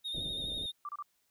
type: tone with vibrato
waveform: triangle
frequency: 3684 Hz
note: A#7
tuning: 21 cents flat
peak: -34 dBFS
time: 0.04-0.72 s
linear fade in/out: 20 ms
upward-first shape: square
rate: 12 Hz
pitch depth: 27 cents each way
type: low-pass noise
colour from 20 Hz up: pink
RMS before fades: -46 dBFS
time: 0.14-0.66 s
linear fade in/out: 2 ms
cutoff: 680 Hz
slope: 96 dB/octave
type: clicks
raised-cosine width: 3 ms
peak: -32 dBFS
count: 4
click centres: 0.183 / 0.264 / 0.441 / 0.487 s
type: tone bursts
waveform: sine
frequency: 1174.7 Hz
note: D6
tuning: in tune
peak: -37 dBFS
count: 3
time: 0.85-1.025 s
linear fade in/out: 2 ms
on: 39 ms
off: 29 ms
effects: white hiss -75 dBFS RMS until 1.3 s